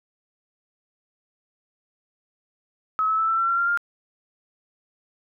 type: tone with pitch steps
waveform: sine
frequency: 1284 / 1300.4 / 1317.1 / 1333.9 / 1351 / 1368.2 / 1385.7 / 1403.5 Hz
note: E6 / E6 / E6 / E6 / E6 / F6 / F6 / F6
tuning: -46 / -24 / -2 / +20 / +42 / -36 / -14 / +8 cents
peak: -19 dBFS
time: 2.99-3.774 s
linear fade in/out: 0 ms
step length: 98 ms
effects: none